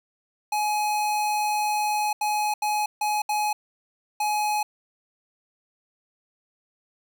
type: tone bursts at uneven times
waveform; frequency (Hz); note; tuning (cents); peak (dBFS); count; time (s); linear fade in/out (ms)
square; 842; G#5; +24; -23; 6; 0.52-2.13 / 2.21-2.54 / 2.62-2.86 / 3.01-3.22 / 3.29-3.53 / 4.2-4.63; 5
effects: 9-bit